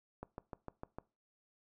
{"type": "click train", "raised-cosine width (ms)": 1, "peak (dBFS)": -29, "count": 6, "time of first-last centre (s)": [0.23, 0.985], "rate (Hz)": 6.62, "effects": ["noise-tail reverb RT60 0.3 s tail -21 dB re dry"]}